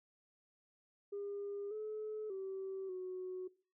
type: tone with pitch steps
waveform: sine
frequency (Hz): 404 / 429.6 / 384.1 / 369.1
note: G#4 / A4 / G4 / F#4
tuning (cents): -48 / -41 / -35 / -4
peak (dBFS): -39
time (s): 1.12-3.48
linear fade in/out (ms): 10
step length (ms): 590
effects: noise-tail reverb RT60 0.4 s tail -21 dB re dry + tanh soft clip ceiling -36 dBFS